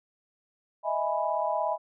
sine chord, E major seventh, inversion third, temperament equal, 622.3 / 659.3 / 830.6 / 987.8 Hz, D#5 / E5 / G#5 / B5, 0 / 0 / 0 / 0 cents, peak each -31 dBFS, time 0.83-1.78 s, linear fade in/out 50 ms, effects none

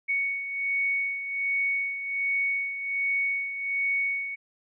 sine beating tone pair, 2226 / 2227.3 Hz, C#7 / C#7, +7 / +8 cents, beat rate 1.3 Hz, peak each -26 / -33 dBFS, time 0.08-4.36 s, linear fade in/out 20 ms, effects none

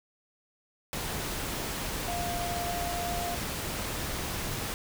sine tone in noise, 698.5 Hz, F5, in tune, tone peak -33 dBFS, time 2.08-3.35 s, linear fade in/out 0 ms, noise pink, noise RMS -34 dBFS, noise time 0.93-4.74 s, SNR -2 dB, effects none

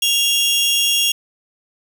sawtooth tone pair together, 2791 / 3319 Hz, F7 / G#7, -2 / -2 cents, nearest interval minor third, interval 300 cents, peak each -14 dBFS, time 0.02-1.12 s, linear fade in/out 5 ms, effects none

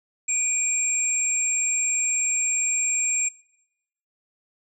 sine tone pair together, 2400 / 7519 Hz, D7 / A#8, +37 / +14 cents, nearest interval octave + minor sixth, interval 1977 cents, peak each -29 / -22 dBFS, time 0.28-3.29 s, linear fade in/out 10 ms, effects noise-tail reverb RT60 0.8 s tail -20 dB re dry

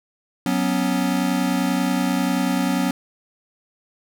square chord, F# suspended fourth, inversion none, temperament equal, 185 / 246.9 / 277.2 Hz, F#3 / B3 / C#4, 0 / 0 / 0 cents, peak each -24 dBFS, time 0.46-2.91 s, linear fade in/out 2 ms, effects none

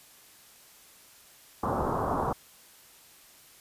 white low-pass noise, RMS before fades -29 dBFS, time 1.63-2.33 s, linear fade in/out 5 ms, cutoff 1200 Hz, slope 48 dB/octave, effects white hiss -55 dBFS RMS until 3.6 s + resampled to 32000 Hz

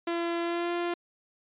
sawtooth tone with pitch glide, 340 to 346.7 Hz, F4 to F4, -46 to -13 cents, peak -24 dBFS, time 0.07-0.94 s, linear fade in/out 5 ms, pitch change +33 cents, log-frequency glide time 0.42-0.72 s, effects resampled to 8000 Hz

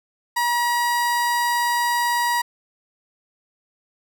30% pulse tone, 958 Hz, A#5, 47 cents sharp, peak -16 dBFS, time 0.36-2.42 s, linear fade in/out 10 ms, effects none

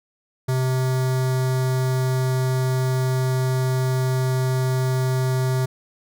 square tone with notch filter, 129.5 Hz, C3, 17 cents flat, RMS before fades -21 dBFS, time 0.48-5.66 s, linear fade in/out 10 ms, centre 2700 Hz, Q 1.7, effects none

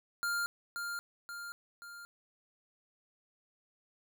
square tone with echo, 1400 Hz, F6, 4 cents sharp, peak -32 dBFS, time 0.23-0.46 s, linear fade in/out 0 ms, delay 530 ms, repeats 3, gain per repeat -5 dB, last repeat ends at 2.05 s, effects none

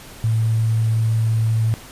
sine tone with sample-and-hold, 111.8 Hz, A2, 28 cents sharp, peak -15 dBFS, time 0.24-1.74 s, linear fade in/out 0 ms, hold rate 8820 Hz, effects pink hiss -40 dBFS RMS until 1.91 s + resampled to 32000 Hz

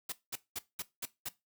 white noise bursts, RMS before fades -38 dBFS, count 6, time 0.09-1.288 s, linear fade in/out 5 ms, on 33 ms, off 200 ms, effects noise-tail reverb RT60 0.2 s tail -17 dB re dry

